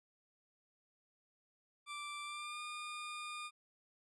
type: tone with pitch glide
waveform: 20% pulse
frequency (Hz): 1173 to 1213.7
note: D6 to D#6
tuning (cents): -2 to -43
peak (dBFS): -38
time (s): 1.86-3.51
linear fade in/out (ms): 50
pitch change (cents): +59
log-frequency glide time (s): 2.24-2.61
effects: resampled to 22050 Hz